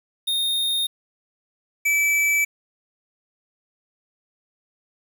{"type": "tone pair in turn", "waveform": "square", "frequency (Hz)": [3686, 2308], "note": ["A#7", "D7"], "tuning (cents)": [-20, -31], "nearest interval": "minor sixth", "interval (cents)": 811, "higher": "first", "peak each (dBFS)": [-21, -18], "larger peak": "second", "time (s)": [[0.27, 0.87], [1.85, 2.45]], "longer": "neither", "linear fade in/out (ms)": 10, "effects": ["8-bit"]}